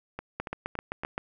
two click trains, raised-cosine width 0.5 ms, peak -20 / -16 dBFS, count 4 / 7, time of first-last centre 0.19-1.035 / 0.4-1.179 s, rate 3.55 / 7.7 Hz, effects none

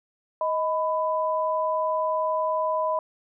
sine tone pair together, 628.7 / 998 Hz, D#5 / B5, +18 / +18 cents, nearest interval minor sixth, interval 800 cents, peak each -25 dBFS, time 0.41-2.99 s, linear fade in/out 2 ms, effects none

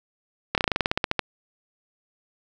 slowing click train, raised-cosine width 0.3 ms, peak -5 dBFS, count 14, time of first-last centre 0.55-1.193 s, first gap 28 ms, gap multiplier 1.09, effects none

